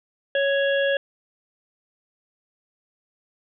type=harmonic tone; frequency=555 Hz; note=C#5; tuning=2 cents sharp; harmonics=1 / 3 / 5 / 6; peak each=-20 / -25 / -33 / -32 dBFS; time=0.35-0.97 s; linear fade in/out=2 ms; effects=none